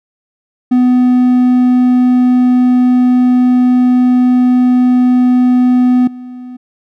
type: tone with level steps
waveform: triangle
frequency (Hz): 249.8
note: B3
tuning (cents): +20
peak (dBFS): -4 / -23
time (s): 0.71-6.57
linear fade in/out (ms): 10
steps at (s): 6.07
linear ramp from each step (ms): 5
effects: none